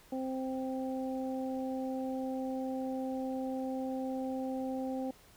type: harmonic tone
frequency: 261.6 Hz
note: C4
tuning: in tune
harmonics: 1 / 2 / 3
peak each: -35 / -39 / -43 dBFS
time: 0.12-5.11 s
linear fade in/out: 5 ms
effects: pink hiss -60 dBFS RMS until 5.36 s